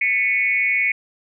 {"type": "tone with frequency modulation", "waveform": "sine", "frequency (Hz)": 2217, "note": "C#7", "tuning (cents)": 0, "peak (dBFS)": -16, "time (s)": [0.01, 0.92], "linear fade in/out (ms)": 5, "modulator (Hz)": 217, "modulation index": 0.81, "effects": []}